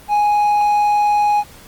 triangle tone, 830.6 Hz, G#5, in tune, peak -10 dBFS, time 0.08-1.44 s, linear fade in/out 50 ms, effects pink hiss -42 dBFS RMS until 1.67 s + Opus 24 kbps

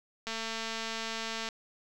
click train, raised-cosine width 0.2 ms, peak -19 dBFS, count 275, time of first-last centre 0.27-1.488 s, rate 225 Hz, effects none

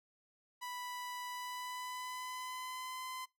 sawtooth tone with pitch glide, 987.8 to 1025.6 Hz, B5 to C6, 0 to -35 cents, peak -38 dBFS, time 0.61-3.26 s, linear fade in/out 20 ms, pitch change +65 cents, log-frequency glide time 1.29-3.05 s, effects noise-tail reverb RT60 0.2 s tail -22 dB re dry

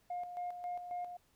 sine tone with tremolo, 711 Hz, F5, 31 cents sharp, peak -35 dBFS, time 0.1-1.17 s, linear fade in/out 5 ms, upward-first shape square, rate 3.7 Hz, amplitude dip 60%, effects tanh soft clip ceiling -34 dBFS + pink hiss -72 dBFS RMS until 1.35 s

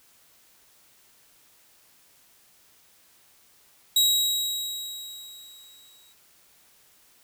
sawtooth tone with exponential decay, 3835 Hz, A#7, 48 cents sharp, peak -14 dBFS, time 3.96-6.13 s, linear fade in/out 5 ms, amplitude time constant 470 ms, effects white hiss -59 dBFS RMS until 7.23 s

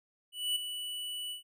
square tone with ADSR envelope, 2960 Hz, F#7, in tune, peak -28 dBFS, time 0.32-1.43 s, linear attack 240 ms, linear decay 6 ms, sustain -9 dB, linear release 120 ms, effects none

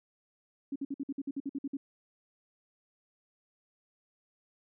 sine tone bursts, 277.2 Hz, C#4, in tune, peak -32 dBFS, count 12, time 0.72-1.77 s, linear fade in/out 5 ms, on 38 ms, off 54 ms, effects none

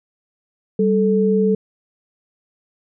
sine tone pair together, 195 / 436.8 Hz, G3 / A4, -9 / -13 cents, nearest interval octave + major second, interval 1396 cents, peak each -16 dBFS, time 0.79-1.55 s, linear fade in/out 5 ms, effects none

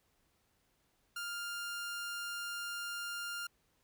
sawtooth tone, 1400 Hz, F6, 4 cents sharp, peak -35 dBFS, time 1.16-3.47 s, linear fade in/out 5 ms, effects pink hiss -75 dBFS RMS until 3.83 s

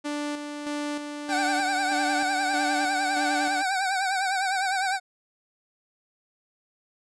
sawtooth tone with tremolo, 293.7 Hz, D4, in tune, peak -24 dBFS, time 0.04-3.63 s, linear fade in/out 20 ms, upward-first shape square, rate 1.6 Hz, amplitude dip 45%
25% pulse tone with vibrato, 765 Hz, G5, 42 cents flat, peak -20 dBFS, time 1.28-5 s, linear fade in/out 50 ms, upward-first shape triangle, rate 9.9 Hz, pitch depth 86 cents each way
effects resampled to 22050 Hz

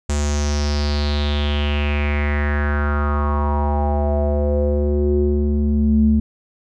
square tone with low-pass filter sweep, 73.2 Hz, D2, 5 cents flat, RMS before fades -18 dBFS, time 0.09-6.2 s, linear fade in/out 5 ms, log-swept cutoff 7500 to 200 Hz, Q 5.4, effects none

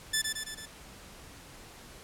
10% pulse tone with echo, 1751 Hz, A6, 9 cents flat, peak -17 dBFS, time 0.13-0.22 s, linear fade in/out 10 ms, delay 110 ms, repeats 4, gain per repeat -4 dB, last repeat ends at 0.66 s, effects pink hiss -50 dBFS RMS until 2.03 s + low-pass 12000 Hz 12 dB/octave

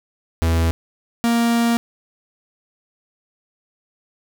45% pulse tone pair in turn, 82.41 / 233.8 Hz, E2 / A#3, 0 / +5 cents, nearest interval octave + tritone, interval 1805 cents, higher second, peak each -15 dBFS, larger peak neither, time 0.42-0.71 / 1.24-1.77 s, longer second, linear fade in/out 0 ms, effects none

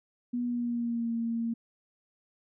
sine tone with pitch glide, 243.1 to 230.7 Hz, B3 to A#3, -27 to -18 cents, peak -28 dBFS, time 0.33-1.54 s, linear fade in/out 10 ms, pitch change -91 cents, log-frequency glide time 0.44-1.12 s, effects none

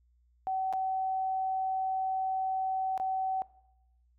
sine tone with dropouts, 760 Hz, F#5, 46 cents sharp, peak -29 dBFS, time 0.47-3.42 s, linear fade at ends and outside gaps 0 ms, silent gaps 0.727-0.735 / 2.977-2.999 s, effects noise-tail reverb RT60 0.8 s tail -20 dB re dry + added 60 Hz sine -64 dBFS peak until 4.18 s

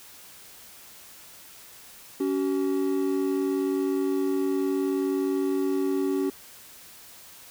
triangle tone pair together, 280.4 / 379.7 Hz, C#4 / F#4, +20 / +45 cents, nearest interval perfect fourth, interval 525 cents, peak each -24 dBFS, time 2.2-6.3 s, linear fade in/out 5 ms, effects white hiss -48 dBFS RMS until 7.5 s

